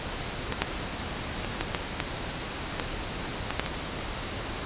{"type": "clicks", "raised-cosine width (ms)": 0.3, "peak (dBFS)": [-12, -6, -17, -11, -9, -9, -11, -11, -8, -14], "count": 10, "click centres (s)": [0.524, 0.62, 1.447, 1.61, 1.748, 2.002, 2.798, 3.506, 3.596, 3.662], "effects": ["pink hiss -34 dBFS RMS until 4.65 s", "resampled to 8000 Hz"]}